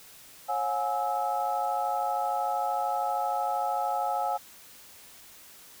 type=tone cluster; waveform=sine; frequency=545 / 720 / 833 / 1303 Hz; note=C#5 / F#5 / G#5 / E6; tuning=-29 / -47 / +5 / -20 cents; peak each=-36 / -30 / -29 / -36 dBFS; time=0.48-4.38 s; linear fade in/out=20 ms; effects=white hiss -51 dBFS RMS until 5.8 s